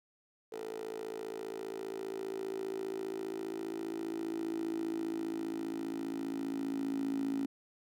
10% pulse tone with high-pass filter sweep, 55 Hz, A1, in tune, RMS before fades -38 dBFS, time 0.52-7.46 s, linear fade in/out 5 ms, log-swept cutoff 450 to 270 Hz, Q 9.7, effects none

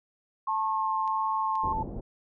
sine tone with vibrato, 1076 Hz, C6, 48 cents sharp, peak -28 dBFS, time 0.47-1.73 s, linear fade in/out 5 ms, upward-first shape sine, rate 1.5 Hz, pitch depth 16 cents each way
sine tone, 880 Hz, A5, in tune, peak -28 dBFS, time 0.48-1.83 s, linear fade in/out 5 ms
clicks, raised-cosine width 0.2 ms, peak -32 dBFS, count 2, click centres 1.077 / 1.555 s
pink low-pass noise, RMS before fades -36 dBFS, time 1.63-2.01 s, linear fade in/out 10 ms, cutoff 610 Hz, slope 24 dB/octave
effects none

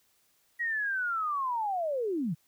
sine linear sweep, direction down, 1916 to 138.59 Hz, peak -28 dBFS, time 0.59-2.35 s, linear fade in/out 20 ms, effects white hiss -69 dBFS RMS until 2.47 s

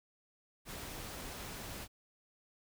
pink noise, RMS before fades -45 dBFS, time 0.65-1.88 s, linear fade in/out 50 ms, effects none

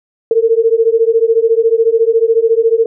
sine beating tone pair, 447.9 / 461.9 Hz, A4 / A#4, +31 / -16 cents, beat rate 14 Hz, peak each -11 dBFS, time 0.31-2.86 s, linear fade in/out 2 ms, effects none

